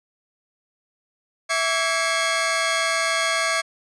sawtooth tone cluster, 658 / 1143 / 1644 / 2163 Hz, E5 / D6 / G#6 / C#7, -3 / -47 / -18 / -43 cents, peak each -22 dBFS, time 1.49-3.62 s, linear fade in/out 20 ms, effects resampled to 22050 Hz

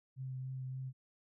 sine tone with vibrato, 130.5 Hz, C3, 4 cents flat, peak -39 dBFS, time 0.16-0.93 s, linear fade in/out 50 ms, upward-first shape triangle, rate 3.5 Hz, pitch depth 17 cents each way, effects none

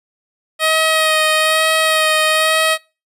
10% pulse tone with vibrato, 630 Hz, D#5, 21 cents sharp, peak -4 dBFS, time 0.59-2.78 s, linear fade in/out 50 ms, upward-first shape sine, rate 1.1 Hz, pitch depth 18 cents each way, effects noise-tail reverb RT60 0.3 s tail -23 dB re dry + resampled to 32000 Hz

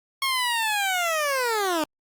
15% pulse linear sweep, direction down, 1094 to 293.7 Hz, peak -16 dBFS, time 0.22-1.84 s, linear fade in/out 2 ms, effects Opus 48 kbps

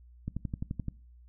click train, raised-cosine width 5 ms, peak -21 dBFS, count 8, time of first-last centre 0.28-0.883 s, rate 11.6 Hz, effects noise-tail reverb RT60 0.4 s tail -22 dB re dry + added 60 Hz sine -52 dBFS peak until 1.28 s

